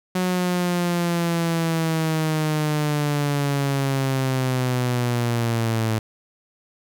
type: linear sweep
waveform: sawtooth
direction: down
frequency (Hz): 183.7 to 110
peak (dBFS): -16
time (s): 0.15-5.99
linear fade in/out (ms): 5
effects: none